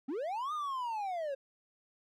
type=linear two-way sweep; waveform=triangle; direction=up then down; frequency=239.6 to 1244.5 to 529 Hz; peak=-32 dBFS; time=0.08-1.35 s; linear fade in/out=10 ms; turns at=0.53 s; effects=none